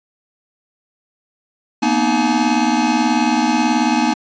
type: tone cluster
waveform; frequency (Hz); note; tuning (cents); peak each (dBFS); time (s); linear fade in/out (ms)
square; 231.8 / 250.3 / 309.3 / 849; A#3 / B3 / D#4 / G#5; -10 / +23 / -10 / +38; -20; 1.82-4.14; 10
effects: resampled to 16000 Hz